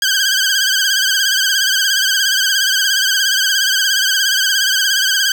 15% pulse tone with vibrato, 1575 Hz, G6, 8 cents sharp, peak -6 dBFS, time 0.02-5.32 s, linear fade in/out 2 ms, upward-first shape triangle, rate 17 Hz, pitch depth 94 cents each way, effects none

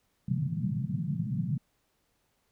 white band-pass noise, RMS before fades -31 dBFS, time 0.28-1.58 s, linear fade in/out 5 ms, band 120 to 190 Hz, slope 48 dB/octave, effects pink hiss -74 dBFS RMS until 2.51 s

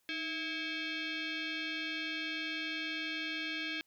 sine tone with frequency modulation, 311.1 Hz, D#4, in tune, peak -35 dBFS, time 0.09-3.81 s, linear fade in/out 0 ms, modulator 972 Hz, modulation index 3.6, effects white hiss -75 dBFS RMS until 3.86 s

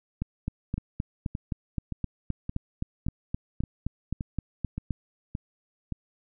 two click trains, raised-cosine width 5 ms, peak -19 / -16 dBFS, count 10 / 19, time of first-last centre 0.78-5.923 / 0.22-4.907 s, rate 1.75 / 3.84 Hz, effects none

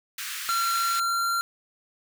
pink high-pass noise, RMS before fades -34 dBFS, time 0.18-1 s, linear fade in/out 5 ms, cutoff 1300 Hz, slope 48 dB/octave
square tone with pitch glide, 1367 to 1375.7 Hz, F6 to F6, -37 to -26 cents, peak -24 dBFS, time 0.49-1.41 s, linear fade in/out 0 ms, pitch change +11 cents, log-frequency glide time 0.81-1.28 s
effects none

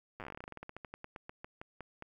slowing click train, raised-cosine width 0.5 ms, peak -29 dBFS, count 29, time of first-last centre 0.2-2.024 s, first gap 8 ms, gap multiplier 1.13, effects 11-bit

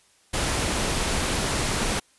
pink noise, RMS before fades -25 dBFS, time 0.33-2 s, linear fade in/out 10 ms, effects white hiss -60 dBFS RMS until 2.18 s + resampled to 24000 Hz

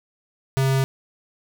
square tone, 134.1 Hz, C3, 43 cents sharp, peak -18 dBFS, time 0.57-0.84 s, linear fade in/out 0 ms, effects none

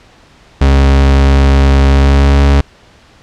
40% pulse tone with pitch glide, 68.4 to 69.92 Hz, C#2 to C#2, -23 to +16 cents, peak -4 dBFS, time 0.61-2.61 s, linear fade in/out 5 ms, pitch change +39 cents, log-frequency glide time 1.9-2.4 s, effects pink hiss -43 dBFS RMS until 3.22 s + low-pass 5000 Hz 12 dB/octave

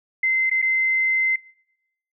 sine tone with dropouts, 2069 Hz, C7, 20 cents flat, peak -17 dBFS, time 0.23-1.36 s, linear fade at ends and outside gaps 5 ms, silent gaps 0.498-0.512 / 0.618-0.624 s, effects noise-tail reverb RT60 0.9 s tail -26 dB re dry

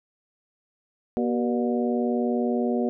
harmonic tone with a mistuned harmonic, 120 Hz, B2, 49 cents flat, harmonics 2 / 3 / 4 / 5 / 6, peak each -24 / -28 / -30 / -32 / -34 dBFS, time 1.17-2.89 s, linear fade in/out 0 ms, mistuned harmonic 3, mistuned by +93 cents, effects none

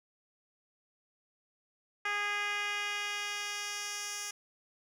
10% pulse tone with band-pass filter sweep, 411.1 Hz, G#4, 18 cents flat, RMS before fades -36 dBFS, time 2.05-4.31 s, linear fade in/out 5 ms, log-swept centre 1900 to 6700 Hz, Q 1.2, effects none

